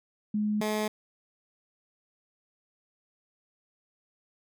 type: tone pair in turn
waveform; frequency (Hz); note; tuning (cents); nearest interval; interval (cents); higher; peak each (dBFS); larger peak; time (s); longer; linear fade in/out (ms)
sine / 15% pulse; 210.6 / 213.5; G#3 / G#3; +24 / +48; unison; 24; second; -25 / -21; second; 0.34-0.61 / 0.61-0.88; neither; 5
effects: none